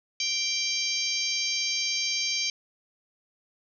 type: harmonic tone with a mistuned harmonic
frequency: 789 Hz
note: G5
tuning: 11 cents sharp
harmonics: 3 / 4 / 5 / 6 / 7 / 8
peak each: -32 / -34 / -36 / -31 / -33 / -33 dBFS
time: 0.2-2.5 s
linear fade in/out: 2 ms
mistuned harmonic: 3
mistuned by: -18 cents
effects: none